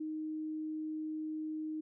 sine tone, 311.1 Hz, D#4, in tune, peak -36 dBFS, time 0-1.81 s, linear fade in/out 10 ms, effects none

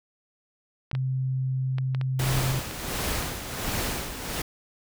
clicks, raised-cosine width 0.3 ms, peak -20 dBFS, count 9, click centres 0.914 / 0.951 / 1.784 / 1.948 / 2.013 / 2.593 / 2.711 / 3.161 / 3.225 s
sine tone, 130.81 Hz, C3, in tune, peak -24 dBFS, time 0.93-2.59 s, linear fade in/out 0 ms
pink noise with tremolo, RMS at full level -28 dBFS, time 2.19-4.42 s, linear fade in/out 5 ms, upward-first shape sine, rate 1.4 Hz, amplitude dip 60%
effects none

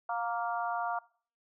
harmonic tone with a mistuned harmonic, 233.1 Hz, A#3, in tune, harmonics 3 / 4 / 5 / 6, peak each -34 / -36 / -38 / -40 dBFS, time 0.09-0.99 s, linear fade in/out 5 ms, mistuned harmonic 3, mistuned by +15 cents, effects noise-tail reverb RT60 0.5 s tail -23 dB re dry

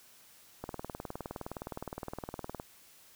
click train, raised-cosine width 1 ms, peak -24 dBFS, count 39, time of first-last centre 0.64-2.599 s, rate 19.4 Hz, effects white hiss -59 dBFS RMS until 3.15 s

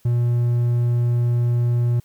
triangle tone, 120 Hz, B2, 49 cents flat, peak -14 dBFS, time 0.05-2 s, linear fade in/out 5 ms, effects white hiss -59 dBFS RMS until 2.04 s

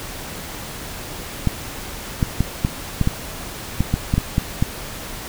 clicks, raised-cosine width 5 ms, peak -4 dBFS, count 12, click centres 1.473 / 2.228 / 2.406 / 2.649 / 3.013 / 3.074 / 3.806 / 3.94 / 4.139 / 4.18 / 4.381 / 4.625 s, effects pink hiss -32 dBFS RMS until 5.28 s

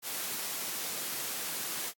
white noise, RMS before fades -36 dBFS, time 0.02-1.93 s, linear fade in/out 50 ms, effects high-pass 150 Hz 12 dB/octave + AAC 64 kbps

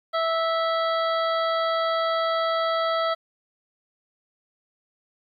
harmonic tone, 656 Hz, E5, 9 cents flat, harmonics 1 / 2 / 3 / 5 / 6 / 7, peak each -24 / -25 / -34 / -35 / -39 / -40 dBFS, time 0.13-3.15 s, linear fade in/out 20 ms, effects 10-bit

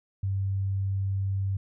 sine tone, 97.3 Hz, G2, 12 cents flat, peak -25 dBFS, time 0.23-1.57 s, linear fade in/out 5 ms, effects none

